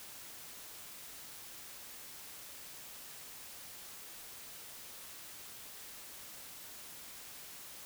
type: silence
effects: white hiss -50 dBFS RMS until 7.85 s